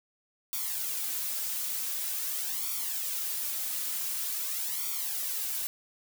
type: noise with flanger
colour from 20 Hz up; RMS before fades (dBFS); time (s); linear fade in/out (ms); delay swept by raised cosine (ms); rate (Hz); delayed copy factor
blue; -33; 0.53-5.67; 0; 0.87 to 4.07; 0.46; +0.8
effects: none